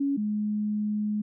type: tone pair in turn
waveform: sine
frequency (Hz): 279.4 / 210.4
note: C#4 / G#3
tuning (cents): +14 / +23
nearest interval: perfect fourth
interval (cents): 491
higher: first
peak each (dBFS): -23 / -25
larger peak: first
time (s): 0-0.17 / 0.17-1.22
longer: second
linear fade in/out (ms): 10
effects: none